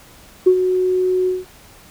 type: tone with ADSR envelope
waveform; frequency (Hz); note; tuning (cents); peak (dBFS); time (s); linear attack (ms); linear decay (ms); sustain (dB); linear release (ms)
sine; 368.5; F#4; -7; -5; 0.46-1.45; 12; 77; -9; 180
effects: tanh soft clip ceiling -1 dBFS + pink hiss -45 dBFS RMS until 1.9 s